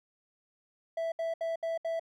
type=tone bursts; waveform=triangle; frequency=659.3 Hz; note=E5; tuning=in tune; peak=-28 dBFS; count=5; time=0.97-1.996 s; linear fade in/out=5 ms; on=150 ms; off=69 ms; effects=none